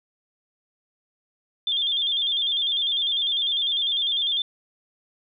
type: tone with vibrato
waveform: sine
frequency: 3390 Hz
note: G#7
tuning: 35 cents sharp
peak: -21 dBFS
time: 1.67-4.42 s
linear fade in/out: 2 ms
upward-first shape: square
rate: 10 Hz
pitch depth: 72 cents each way
effects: none